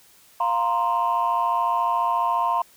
sine chord, F suspended fourth, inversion none, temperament equal, 698.5 / 932.3 / 1046.5 Hz, F5 / Bb5 / C6, 0 / 0 / 0 cents, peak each -25 / -22 / -22 dBFS, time 0.4-2.62 s, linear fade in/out 5 ms, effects tanh soft clip ceiling -13 dBFS + white hiss -54 dBFS RMS until 2.76 s

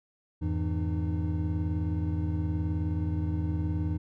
triangle tone cluster, 84.5 / 103.6 / 163.3 / 304.5 Hz, E2 / G#2 / E3 / D#4, +43 / -4 / -16 / -37 cents, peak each -27 / -34 / -32 / -33 dBFS, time 0.41-3.98 s, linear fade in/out 20 ms, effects none

